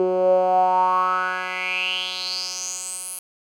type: tone with band-pass filter sweep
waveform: 10% pulse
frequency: 183.9 Hz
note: F#3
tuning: 10 cents flat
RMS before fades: -22 dBFS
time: 0-3.19 s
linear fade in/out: 0 ms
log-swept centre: 400 to 11000 Hz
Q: 6.8
effects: none